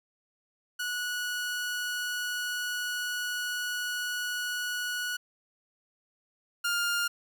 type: tone pair in turn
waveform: sawtooth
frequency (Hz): 1466 / 1408.1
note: F#6 / F6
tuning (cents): -16 / +14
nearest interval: minor second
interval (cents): 70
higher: first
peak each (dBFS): -27 / -23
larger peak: second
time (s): 0.79-5.17 / 6.64-7.08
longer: first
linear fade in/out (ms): 10
effects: none